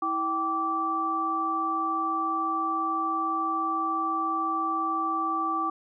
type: tone cluster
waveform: sine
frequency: 325.5 / 777 / 1163 Hz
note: E4 / G5 / D6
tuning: -22 / -16 / -17 cents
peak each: -33 / -33 / -26 dBFS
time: 0.02-5.7 s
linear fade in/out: 5 ms
effects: none